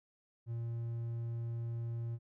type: tone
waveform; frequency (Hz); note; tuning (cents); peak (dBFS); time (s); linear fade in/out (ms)
triangle; 116.54; A#2; 0; -34; 0.46-2.19; 50
effects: none